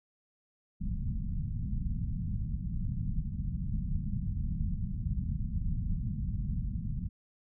pink low-pass noise, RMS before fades -33 dBFS, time 0.8-7.09 s, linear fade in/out 20 ms, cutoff 210 Hz, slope 48 dB/octave, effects none

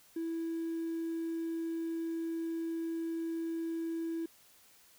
triangle tone with hard clipping, 329.6 Hz, E4, in tune, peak -34 dBFS, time 0.16-4.26 s, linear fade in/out 5 ms, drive 4 dB, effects white hiss -62 dBFS RMS until 4.98 s

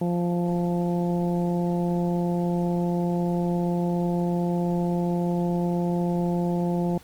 harmonic tone, 174.3 Hz, F3, 3 cents flat, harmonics 1 / 2 / 3 / 4 / 5, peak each -23 / -29 / -33 / -35 / -37 dBFS, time 0.01-6.98 s, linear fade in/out 5 ms, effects pink hiss -52 dBFS RMS until 7.03 s + Opus 24 kbps

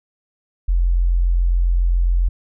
sine tone, 43.65 Hz, F1, in tune, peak -13 dBFS, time 0.68-2.29 s, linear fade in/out 10 ms, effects none

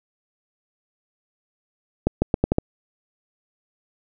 accelerating click train, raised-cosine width 2 ms, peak -4 dBFS, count 6, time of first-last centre 2.07-2.584 s, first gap 150 ms, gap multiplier 0.81, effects none

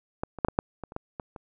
clicks, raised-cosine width 1 ms, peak -15 / -24 / -8 / -12 / -7 / -22 / -29 / -18 / -20 / -26 dBFS, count 10, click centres 0.235 / 0.387 / 0.448 / 0.485 / 0.589 / 0.837 / 0.921 / 0.964 / 1.198 / 1.362 s, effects none

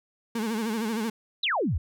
35% pulse tone with vibrato, 221.8 Hz, A3, 14 cents sharp, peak -25 dBFS, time 0.35-1.1 s, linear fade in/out 5 ms, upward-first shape sine, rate 13 Hz, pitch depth 97 cents each way
sine exponential sweep, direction down, 4186 to 61.74 Hz, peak -23 dBFS, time 1.43-1.78 s, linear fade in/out 5 ms
effects none

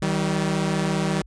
sawtooth tone pair together, 157.98 / 192.8 Hz, D#3 / G3, +27 / -28 cents, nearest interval minor third, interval 345 cents, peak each -20 / -20 dBFS, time 0.02-1.22 s, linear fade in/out 5 ms, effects added 50 Hz sine -45 dBFS peak until 1.26 s + resampled to 22050 Hz

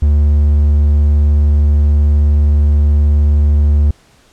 triangle tone, 73.42 Hz, D2, in tune, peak -5 dBFS, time 0.02-3.91 s, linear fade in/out 5 ms, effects pink hiss -49 dBFS RMS until 4.32 s + low-pass 9000 Hz 12 dB/octave

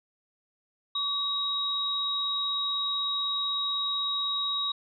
sine tone pair together, 1136 / 3806 Hz, C#6 / A#7, +42 / +35 cents, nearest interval octave + major sixth, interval 2093 cents, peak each -35 / -27 dBFS, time 0.95-4.72 s, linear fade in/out 5 ms, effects none

